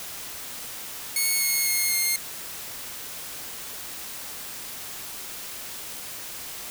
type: tone with pitch steps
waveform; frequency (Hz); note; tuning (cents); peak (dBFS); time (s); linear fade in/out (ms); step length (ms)
5% pulse; 2199 / 2175 / 2151 / 2128; C#7 / C#7 / C7 / C7; -14 / -33 / +47 / +29; -12; 1.16-2.16; 2; 250
effects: white hiss -37 dBFS RMS until 6.7 s